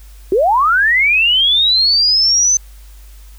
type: linear sweep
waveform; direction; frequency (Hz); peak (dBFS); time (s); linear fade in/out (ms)
sine; up; 347.7 to 6180; -9; 0.32-2.57; 2
effects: added 50 Hz sine -35 dBFS peak until 3.38 s + white hiss -48 dBFS RMS until 3.38 s